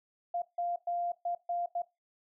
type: tone bursts at uneven times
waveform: sine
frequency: 697 Hz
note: F5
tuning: 4 cents flat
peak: -30 dBFS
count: 6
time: 0.34-0.42 / 0.58-0.76 / 0.87-1.12 / 1.25-1.35 / 1.49-1.66 / 1.75-1.82 s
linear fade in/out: 5 ms
effects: noise-tail reverb RT60 0.2 s tail -18 dB re dry